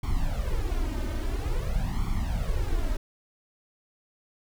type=noise with flanger; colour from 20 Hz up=brown; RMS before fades=-27 dBFS; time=0.03-2.97 s; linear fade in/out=5 ms; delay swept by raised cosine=0.9 to 3.3 ms; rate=0.49 Hz; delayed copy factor=+0.95; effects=none